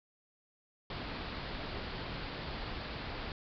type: low-pass noise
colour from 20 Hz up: pink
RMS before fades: -41 dBFS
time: 0.9-3.32 s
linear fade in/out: 2 ms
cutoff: 4900 Hz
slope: 96 dB/octave
effects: none